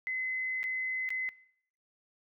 sine tone with dropouts, 2039 Hz, C7, 45 cents flat, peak -31 dBFS, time 0.07-1.29 s, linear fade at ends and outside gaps 0 ms, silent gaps 0.631-0.64 / 1.09-1.104 s, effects noise-tail reverb RT60 0.7 s tail -21 dB re dry

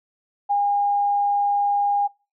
sine tone, 812 Hz, G#5, 39 cents flat, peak -17 dBFS, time 0.49-2.08 s, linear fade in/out 20 ms, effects noise-tail reverb RT60 0.3 s tail -24 dB re dry

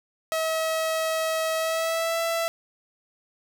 sawtooth tone with pitch glide, 642 to 665.4 Hz, E5 to E5, -46 to +16 cents, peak -20 dBFS, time 0.32-2.48 s, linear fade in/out 0 ms, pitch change +62 cents, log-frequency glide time 1.56-2.21 s, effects none

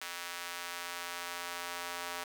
square tone with high-pass filter sweep, 87.3 Hz, F2, in tune, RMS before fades -41 dBFS, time 0.01-2.24 s, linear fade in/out 5 ms, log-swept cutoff 1500 to 910 Hz, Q 0.81, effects 10-bit

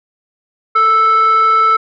sine tone with frequency modulation, 1318.5 Hz, E6, in tune, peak -6 dBFS, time 0.75-1.77 s, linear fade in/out 10 ms, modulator 874 Hz, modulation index 0.3, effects tanh soft clip ceiling -5 dBFS

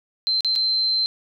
sine tone with dropouts, 4107 Hz, C8, 33 cents flat, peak -18 dBFS, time 0.27-1.06 s, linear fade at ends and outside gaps 0 ms, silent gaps 0.407-0.447 / 0.554-0.56 s, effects none

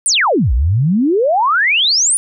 sine exponential two-way sweep, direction down then up, 9956 to 54.3 to 9956 Hz, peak -10 dBFS, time 0.06-2.17 s, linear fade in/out 0 ms, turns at 0.53 s, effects none

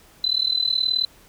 sine tone with amplitude modulation, 4032 Hz, B7, 35 cents sharp, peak -15 dBFS, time 0.24-1.05 s, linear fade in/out 2 ms, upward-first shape sine, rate 38.9 Hz, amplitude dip 90%, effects pink hiss -52 dBFS RMS until 1.28 s

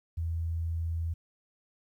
sine tone, 82.7 Hz, E2, 6 cents sharp, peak -29 dBFS, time 0.17-1.14 s, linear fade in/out 10 ms, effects 11-bit

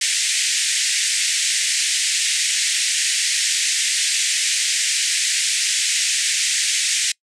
white band-pass noise, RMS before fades -20 dBFS, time 0.01-7.12 s, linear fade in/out 5 ms, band 1800 to 8900 Hz, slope 48 dB/octave, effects noise-tail reverb RT60 0.1 s tail -25 dB re dry

